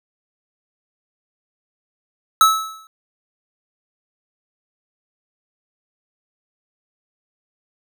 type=tone with exponential decay; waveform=square; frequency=1300 Hz; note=E6; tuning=24 cents flat; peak=-7 dBFS; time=2.41-2.87 s; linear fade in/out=1 ms; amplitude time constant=100 ms; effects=none